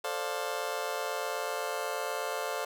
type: chord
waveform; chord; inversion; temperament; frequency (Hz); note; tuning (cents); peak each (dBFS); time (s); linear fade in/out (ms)
25% pulse; D minor seventh; second; just; 440.5 / 528.6 / 587.3 / 704.8; A4 / C5 / D5 / F5; +2 / +18 / 0 / +16; -34; 0.04-2.65; 5
effects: none